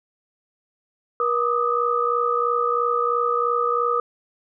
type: tone cluster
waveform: sine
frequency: 478.8 / 1201 / 1264 Hz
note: A#4 / D6 / D#6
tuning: +46 / +38 / +27 cents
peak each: -23 dBFS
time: 1.2-4 s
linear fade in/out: 2 ms
effects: none